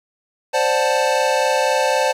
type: chord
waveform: square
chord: D dominant seventh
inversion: third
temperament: equal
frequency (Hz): 523.3 / 587.3 / 740 / 880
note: C5 / D5 / F#5 / A5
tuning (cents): 0 / 0 / 0 / 0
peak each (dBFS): -20 / -22 / -26 / -21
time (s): 0.53-2.13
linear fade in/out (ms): 20
effects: low-pass 9000 Hz 12 dB/octave + 8-bit